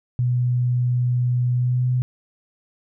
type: tone with pitch glide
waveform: sine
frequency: 123.47 to 125.77 Hz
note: B2 to B2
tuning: 0 to +32 cents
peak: -17 dBFS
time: 0.19-2.02 s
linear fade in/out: 0 ms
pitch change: +32 cents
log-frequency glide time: 1.54-1.87 s
effects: none